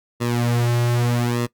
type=tone with flanger; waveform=sawtooth; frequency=119.9 Hz; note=A#2; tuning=49 cents sharp; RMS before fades=-20 dBFS; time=0.2-1.47 s; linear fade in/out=20 ms; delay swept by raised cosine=1.3 to 4.4 ms; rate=0.82 Hz; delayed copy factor=-0.85; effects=noise-tail reverb RT60 0.1 s tail -19 dB re dry + Opus 48 kbps